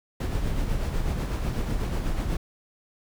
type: noise with tremolo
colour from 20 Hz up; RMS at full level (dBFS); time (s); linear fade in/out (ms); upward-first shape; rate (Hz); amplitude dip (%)
brown; -25; 0.2-2.37; 5; sine; 8.1; 40
effects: none